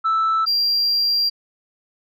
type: tone pair in turn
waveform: sine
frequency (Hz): 1318.5 / 4752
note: E6 / D8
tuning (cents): 0 / +20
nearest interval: octave + minor seventh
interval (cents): 2220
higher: second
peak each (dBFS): -14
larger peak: neither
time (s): 0.04-0.46 / 0.46-1.3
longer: second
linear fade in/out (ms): 20
effects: tanh soft clip ceiling -14 dBFS